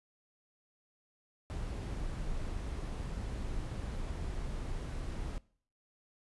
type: noise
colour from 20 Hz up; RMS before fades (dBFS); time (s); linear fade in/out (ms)
brown; -38; 1.5-5.38; 0
effects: noise-tail reverb RT60 0.5 s tail -21 dB re dry + resampled to 24000 Hz